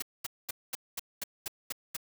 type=noise bursts; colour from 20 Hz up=white; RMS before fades=-35 dBFS; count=9; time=0-1.967 s; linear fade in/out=5 ms; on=23 ms; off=220 ms; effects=none